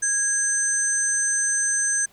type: tone cluster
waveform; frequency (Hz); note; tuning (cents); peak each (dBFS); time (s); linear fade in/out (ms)
sine; 1643 / 6180 / 8340; G#6 / G8 / C9; -19 / -26 / -7; -26 / -23 / -24; 0.02-2.06; 10
effects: pink hiss -56 dBFS RMS until 2.12 s